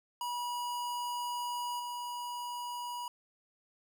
square tone with level steps, 969 Hz, B5, 33 cents flat, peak -35 / -38 dBFS, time 0.21-3.08 s, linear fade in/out 2 ms, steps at 1.79 s, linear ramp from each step 10 ms, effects none

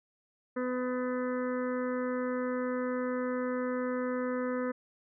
harmonic tone, 251.3 Hz, B3, 30 cents sharp, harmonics 1 / 2 / 4 / 5 / 6 / 7 / 8, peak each -33 / -33 / -44 / -42 / -46 / -46 / -51 dBFS, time 0.56-4.72 s, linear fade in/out 10 ms, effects none

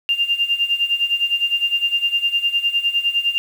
sine tone with tremolo, 2796 Hz, F7, 1 cent sharp, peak -13 dBFS, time 0.09-3.38 s, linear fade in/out 0 ms, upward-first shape sine, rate 9.8 Hz, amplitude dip 80%, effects 7-bit

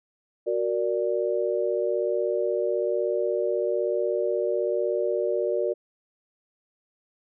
sine chord, Gb augmented, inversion none, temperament equal, 370 / 466.2 / 587.3 Hz, Gb4 / Bb4 / D5, 0 / 0 / 0 cents, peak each -27 dBFS, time 0.46-5.74 s, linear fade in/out 20 ms, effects none

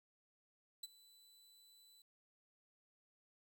sawtooth tone with ADSR envelope, 3987 Hz, B7, 16 cents sharp, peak -39 dBFS, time 0.83-2.02 s, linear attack 6 ms, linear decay 28 ms, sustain -22 dB, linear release 3 ms, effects 13-bit

